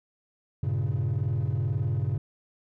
triangle chord, G diminished, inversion none, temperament equal, 98 / 116.54 / 138.59 Hz, G2 / Bb2 / Db3, 0 / 0 / 0 cents, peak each -26 dBFS, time 0.63-2.18 s, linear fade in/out 5 ms, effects tanh soft clip ceiling -19 dBFS

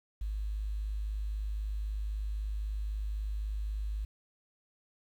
sine tone, 51.91 Hz, G#1, in tune, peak -32 dBFS, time 0.21-4.05 s, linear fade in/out 5 ms, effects 10-bit

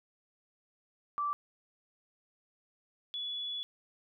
sine tone pair in turn, 1166 / 3414 Hz, D6 / G#7, -13 / +47 cents, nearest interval octave + perfect fifth, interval 1860 cents, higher second, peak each -30 / -35 dBFS, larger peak first, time 1.18-1.33 / 3.14-3.63 s, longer second, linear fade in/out 0 ms, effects none

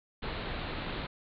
pink low-pass noise, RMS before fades -37 dBFS, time 0.22-1.07 s, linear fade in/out 10 ms, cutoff 4300 Hz, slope 96 dB/octave, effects none

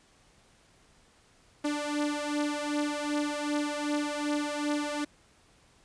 sawtooth beating tone pair, 293.7 / 296.3 Hz, D4 / D4, 0 / +15 cents, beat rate 2.6 Hz, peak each -27 / -29 dBFS, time 1.64-5.05 s, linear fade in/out 10 ms, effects pink hiss -62 dBFS RMS until 5.84 s + resampled to 22050 Hz

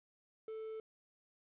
triangle tone, 440 Hz, A4, in tune, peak -40 dBFS, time 0.48-0.8 s, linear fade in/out 2 ms, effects resampled to 8000 Hz + 12-bit

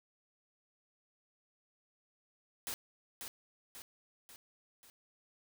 white noise with echo, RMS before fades -40 dBFS, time 2.67-2.74 s, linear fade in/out 0 ms, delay 540 ms, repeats 4, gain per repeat -5 dB, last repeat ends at 4.9 s, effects none

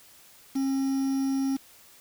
triangle tone with quantisation, 269.6 Hz, C#4, 48 cents flat, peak -22 dBFS, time 0.55-1.57 s, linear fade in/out 10 ms, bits 7, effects white hiss -54 dBFS RMS until 2 s

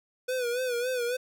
square tone with vibrato, 493.9 Hz, B4, in tune, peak -28 dBFS, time 0.28-1.17 s, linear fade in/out 10 ms, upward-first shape sine, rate 3.6 Hz, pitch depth 76 cents each way, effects none

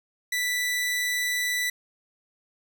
sawtooth tone, 1975.5 Hz, B6, in tune, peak -21 dBFS, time 0.32-1.7 s, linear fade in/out 5 ms, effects none

